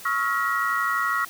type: tone cluster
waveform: sine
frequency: 1110 / 1290 / 1402 / 1908 Hz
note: C#6 / E6 / F6 / A#6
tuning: +2 / -38 / +6 / +40 cents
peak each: -27 dBFS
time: 0.05-1.25 s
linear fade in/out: 5 ms
effects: white hiss -42 dBFS RMS until 1.29 s + high-pass 60 Hz 12 dB/octave